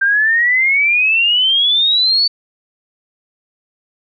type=exponential sweep; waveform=sine; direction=up; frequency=1568 to 4522 Hz; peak=-10 dBFS; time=0.01-2.28 s; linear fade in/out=10 ms; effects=none